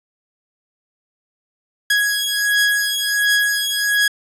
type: beating tone pair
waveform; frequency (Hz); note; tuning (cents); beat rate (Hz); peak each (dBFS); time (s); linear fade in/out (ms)
sawtooth; 1661.2 / 1662.6; G#6 / G#6; 0 / +1; 1.4; -15; 1.9-4.08; 5
effects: resampled to 32000 Hz